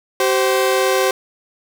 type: tone pair together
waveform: sawtooth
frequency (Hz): 382.5 / 521.7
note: G4 / C5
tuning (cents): -42 / -5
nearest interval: perfect fourth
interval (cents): 537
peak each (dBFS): -13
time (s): 0.2-1.11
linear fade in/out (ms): 2
effects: none